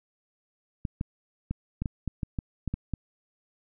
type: clicks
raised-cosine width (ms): 5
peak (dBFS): -17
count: 11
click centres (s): 0.852 / 1.011 / 1.51 / 1.82 / 1.858 / 2.077 / 2.232 / 2.388 / 2.677 / 2.74 / 2.937
effects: none